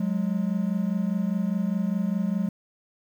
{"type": "tone pair together", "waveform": "triangle", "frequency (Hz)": [182.77, 207.7], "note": ["F#3", "G#3"], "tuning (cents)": [-21, 0], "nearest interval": "major second", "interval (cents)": 221, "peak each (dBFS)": -24, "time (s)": [0, 2.49], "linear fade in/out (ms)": 5, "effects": ["9-bit"]}